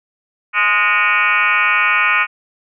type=tone with frequency modulation; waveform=sine; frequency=1853 Hz; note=A#6; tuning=11 cents flat; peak=-11 dBFS; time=0.53-2.27 s; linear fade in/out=50 ms; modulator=203 Hz; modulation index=3.7; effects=none